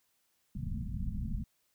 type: low-pass noise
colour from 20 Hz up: pink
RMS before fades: -36 dBFS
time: 0.55-1.44 s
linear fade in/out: 5 ms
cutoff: 240 Hz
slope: 96 dB/octave
effects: white hiss -75 dBFS RMS until 1.74 s